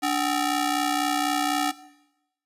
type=ring-modulated tone; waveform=sawtooth; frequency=520 Hz; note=C5; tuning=11 cents flat; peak=-15 dBFS; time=0.02-1.72 s; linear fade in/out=20 ms; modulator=228 Hz; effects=noise-tail reverb RT60 0.9 s tail -18 dB re dry + resampled to 32000 Hz